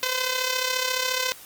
5% pulse tone with amplitude modulation, 511 Hz, C5, 41 cents flat, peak -9 dBFS, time 0.03-1.32 s, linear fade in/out 0 ms, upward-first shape sine, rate 34.3 Hz, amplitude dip 60%, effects white hiss -45 dBFS RMS until 1.45 s + Opus 24 kbps

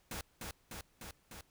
pink noise with echo, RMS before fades -42 dBFS, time 0.11-0.21 s, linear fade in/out 2 ms, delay 300 ms, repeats 4, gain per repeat -2 dB, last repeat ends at 1.41 s, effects pink hiss -71 dBFS RMS until 1.5 s

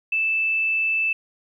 sine tone, 2637 Hz, E7, in tune, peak -19 dBFS, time 0.12-1.13 s, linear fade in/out 5 ms, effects 10-bit

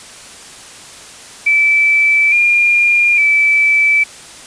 sine tone with pitch steps, 2317 / 2408 / 2313 Hz, D7 / D7 / D7, -24 / +43 / -27 cents, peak -8 dBFS, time 1.46-4.04 s, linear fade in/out 10 ms, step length 860 ms, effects white hiss -35 dBFS RMS until 4.46 s + resampled to 22050 Hz

